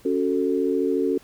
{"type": "chord", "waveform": "sine", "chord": "F# minor", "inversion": "second", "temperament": "just", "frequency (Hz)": [277.5, 370, 444], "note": ["C#4", "F#4", "A4"], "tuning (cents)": [2, 0, 16], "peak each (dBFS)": -24, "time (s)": [0.05, 1.18], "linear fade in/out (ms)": 5, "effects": ["pink hiss -53 dBFS RMS until 1.23 s"]}